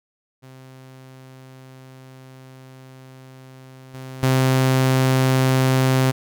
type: tone with level steps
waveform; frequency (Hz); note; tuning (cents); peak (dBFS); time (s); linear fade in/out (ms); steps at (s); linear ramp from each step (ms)
sawtooth; 130.81; C3; 0; -37 / -29 / -11; 0.42-6.12; 20; 3.94 / 4.23; 2
effects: none